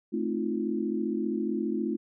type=chord; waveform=sine; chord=F dominant seventh; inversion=first; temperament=just; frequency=218.3 / 261.9 / 314.3 / 349.2 Hz; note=A3 / C4 / Eb4 / F4; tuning=-13 / +2 / +18 / 0 cents; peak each=-31 / -34 / -33 / -32 dBFS; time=0.12-1.97 s; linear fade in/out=20 ms; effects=none